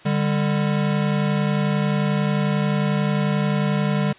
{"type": "tone pair together", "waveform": "square", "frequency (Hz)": [148.1, 199.35], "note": ["D3", "G3"], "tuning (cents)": [15, 29], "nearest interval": "perfect fourth", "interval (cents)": 514, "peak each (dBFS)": -22, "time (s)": [0.05, 4.13], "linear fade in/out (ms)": 10, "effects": ["white hiss -47 dBFS RMS until 4.18 s", "resampled to 8000 Hz"]}